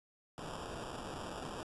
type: noise with sample-and-hold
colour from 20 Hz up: white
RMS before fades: -44 dBFS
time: 0.38-1.63 s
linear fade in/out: 0 ms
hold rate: 2100 Hz
effects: resampled to 24000 Hz